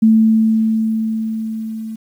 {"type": "tone with level ramp", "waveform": "sine", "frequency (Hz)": 221.2, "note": "A3", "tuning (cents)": 9, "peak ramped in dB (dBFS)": [-6, -24], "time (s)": [0.02, 1.96], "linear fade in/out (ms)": 10, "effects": ["8-bit"]}